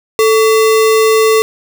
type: tone with sample-and-hold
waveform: sine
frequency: 440 Hz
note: A4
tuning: in tune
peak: -6 dBFS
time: 0.19-1.42 s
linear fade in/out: 0 ms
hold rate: 1575 Hz
effects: none